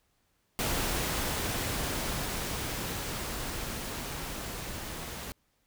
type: noise with level ramp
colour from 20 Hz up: pink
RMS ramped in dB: -30 to -40 dBFS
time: 0.59-5.32 s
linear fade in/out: 0 ms
effects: pink hiss -73 dBFS RMS until 5.66 s